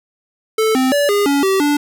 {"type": "tone with pitch steps", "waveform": "square", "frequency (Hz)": [439.2, 259.6, 576, 407.8, 282, 385.3, 291.5], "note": ["A4", "C4", "D5", "G#4", "C#4", "G4", "D4"], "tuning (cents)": [-3, -13, -34, -32, 30, -30, -13], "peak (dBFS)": -13, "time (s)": [0.58, 1.77], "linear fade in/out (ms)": 5, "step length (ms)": 170, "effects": []}